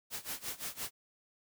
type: noise with tremolo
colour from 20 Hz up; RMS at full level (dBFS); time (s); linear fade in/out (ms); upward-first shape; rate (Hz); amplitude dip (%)
white; -38; 0.1-0.91; 50; sine; 5.8; 90
effects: none